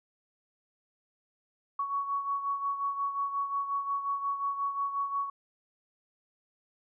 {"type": "beating tone pair", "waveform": "sine", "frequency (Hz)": [1117, 1122.6], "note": ["C#6", "C#6"], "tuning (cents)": [13, 22], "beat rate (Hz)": 5.6, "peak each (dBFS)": [-30, -37], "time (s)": [1.79, 5.3], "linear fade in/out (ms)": 5, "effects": []}